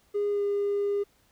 triangle tone with pitch glide, 410 to 405.1 Hz, G#4 to G#4, -22 to -43 cents, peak -21 dBFS, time 0.14-1.04 s, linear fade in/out 20 ms, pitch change -21 cents, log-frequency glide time 0.3-0.42 s, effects tanh soft clip ceiling -21 dBFS + pink hiss -65 dBFS RMS until 1.31 s

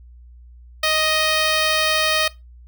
5% pulse tone with notch filter, 624 Hz, D#5, 5 cents sharp, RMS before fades -19 dBFS, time 0.83-2.28 s, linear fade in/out 5 ms, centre 7000 Hz, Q 1.1, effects noise-tail reverb RT60 0.2 s tail -19 dB re dry + added 60 Hz sine -41 dBFS peak until 2.67 s

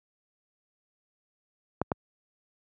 clicks, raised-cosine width 1 ms, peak -12 dBFS, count 2, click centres 1.816 / 1.918 s, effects high-pass 80 Hz 12 dB/octave

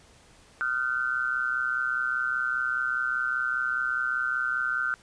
sine tone cluster, 1246 / 1395 / 1520 Hz, D#6 / F6 / F#6, +2 / -2 / +46 cents, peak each -37 / -28 / -28 dBFS, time 0.61-4.94 s, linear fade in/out 0 ms, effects pink hiss -56 dBFS RMS until 5.02 s + resampled to 22050 Hz

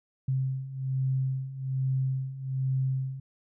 sine beating tone pair, 131.4 / 132.6 Hz, C3 / C3, +8 / +23 cents, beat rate 1.2 Hz, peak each -32 / -28 dBFS, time 0.28-3.2 s, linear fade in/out 5 ms, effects none

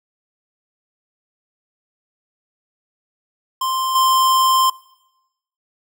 square tone with level steps, 1046.5 Hz, C6, in tune, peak -19 / -13 dBFS, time 3.61-4.7 s, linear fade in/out 5 ms, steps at 3.95 s, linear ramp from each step 5 ms, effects noise-tail reverb RT60 0.9 s tail -21 dB re dry

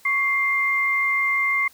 sine tone pair together, 1113.5 / 2102 Hz, C#6 / C7, +7 / +7 cents, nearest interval major seventh, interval 1100 cents, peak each -26 / -19 dBFS, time 0.05-1.68 s, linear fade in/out 5 ms, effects white hiss -53 dBFS RMS until 1.73 s

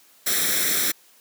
white noise with comb filter, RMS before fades -22 dBFS, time 0.26-0.92 s, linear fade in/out 10 ms, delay 0.53 ms, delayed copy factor +0.75, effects white hiss -55 dBFS RMS until 1.2 s + high-pass 200 Hz 12 dB/octave

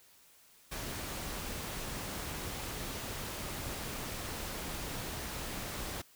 pink noise, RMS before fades -40 dBFS, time 0.71-6.02 s, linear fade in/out 10 ms, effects white hiss -62 dBFS RMS until 6.15 s

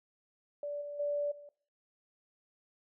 sine tone with level steps, 581 Hz, D5, 19 cents flat, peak -35 / -39 / -30 / -49 dBFS, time 0.63-1.49 s, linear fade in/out 2 ms, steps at 0.81 / 0.99 / 1.31 s, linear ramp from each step 10 ms, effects noise-tail reverb RT60 0.5 s tail -20 dB re dry

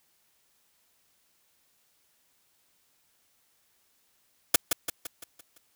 white noise with echo, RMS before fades -18 dBFS, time 4.54-4.56 s, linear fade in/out 5 ms, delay 170 ms, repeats 6, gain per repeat -6 dB, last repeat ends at 5.58 s, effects white hiss -69 dBFS RMS until 5.75 s

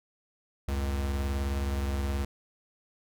square beating tone pair, 69.3 / 88.3 Hz, C#2 / F2, 0 / +20 cents, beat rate 19 Hz, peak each -29 / -38 dBFS, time 0.68-2.25 s, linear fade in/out 5 ms, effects none

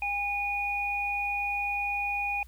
sine tone pair together, 809 / 2458 Hz, G#5 / D#7, -46 / -22 cents, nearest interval octave + perfect fifth, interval 1924 cents, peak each -32 / -29 dBFS, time 0.02-2.43 s, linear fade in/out 2 ms, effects added 60 Hz sine -47 dBFS peak until 2.47 s + white hiss -62 dBFS RMS until 2.47 s

